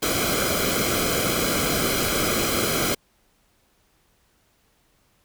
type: noise with comb filter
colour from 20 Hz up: pink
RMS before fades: -23 dBFS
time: 0.02-2.95 s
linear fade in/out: 10 ms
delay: 1.1 ms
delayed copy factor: -0.75
effects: pink hiss -64 dBFS RMS until 5.24 s